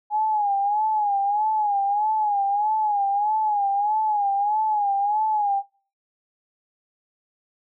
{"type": "tone with vibrato", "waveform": "sine", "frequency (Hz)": 830.6, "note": "G#5", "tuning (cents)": 0, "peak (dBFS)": -19, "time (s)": [0.1, 5.63], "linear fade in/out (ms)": 50, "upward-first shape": "sine", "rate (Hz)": 1.6, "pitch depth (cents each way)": 82, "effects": ["noise-tail reverb RT60 0.4 s tail -21 dB re dry"]}